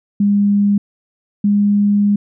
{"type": "tone pair in turn", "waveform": "sine", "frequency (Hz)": [202.9, 204.3], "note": ["G#3", "G#3"], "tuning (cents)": [-40, -28], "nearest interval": "unison", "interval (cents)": 12, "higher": "second", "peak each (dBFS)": [-10, -10], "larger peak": "neither", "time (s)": [[0.2, 0.78], [1.44, 2.16]], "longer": "second", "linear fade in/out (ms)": 5, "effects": []}